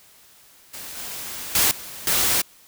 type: noise with level steps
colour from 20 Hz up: white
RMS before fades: -36 / -33 / -18 / -37 / -20 dBFS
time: 0.73-2.42 s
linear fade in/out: 10 ms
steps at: 0.97 / 1.55 / 1.71 / 2.07 s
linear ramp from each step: 2 ms
effects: white hiss -52 dBFS RMS until 2.67 s